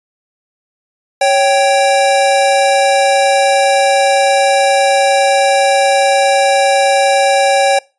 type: tone pair together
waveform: square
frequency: 554.4 / 782.1 Hz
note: C#5 / G5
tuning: 0 / -4 cents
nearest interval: tritone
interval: 596 cents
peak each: -12 dBFS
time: 1.21-7.79 s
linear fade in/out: 5 ms
effects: noise-tail reverb RT60 0.3 s tail -24 dB re dry + resampled to 24000 Hz